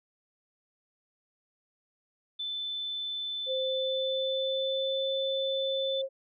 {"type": "tone", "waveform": "sine", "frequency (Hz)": 3520, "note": "A7", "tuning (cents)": 0, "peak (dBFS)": -32, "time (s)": [2.39, 6.02], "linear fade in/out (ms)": 10}
{"type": "tone with pitch glide", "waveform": "sine", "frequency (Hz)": [523, 536.5], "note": ["C5", "C5"], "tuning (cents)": [-1, 43], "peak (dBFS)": -29, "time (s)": [3.46, 6.09], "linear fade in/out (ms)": 50, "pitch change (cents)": 44, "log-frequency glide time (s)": [3.59, 5.11]}
{"effects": []}